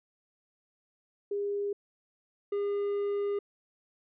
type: tone pair in turn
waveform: sine / triangle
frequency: 405.5 / 405.5 Hz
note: G#4 / G#4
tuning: -41 / -41 cents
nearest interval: unison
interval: 0 cents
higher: neither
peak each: -29 / -26 dBFS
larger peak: second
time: 1.31-1.73 / 2.52-3.39 s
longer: second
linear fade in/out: 5 ms
effects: resampled to 8000 Hz